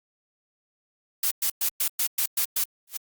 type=noise bursts; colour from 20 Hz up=blue; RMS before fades=-24 dBFS; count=8; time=1.23-2.64 s; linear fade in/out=5 ms; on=80 ms; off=110 ms
type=noise with exponential growth; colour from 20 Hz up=blue; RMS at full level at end=-25 dBFS; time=2.87-2.97 s; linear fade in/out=5 ms; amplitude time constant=21 ms
effects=Opus 48 kbps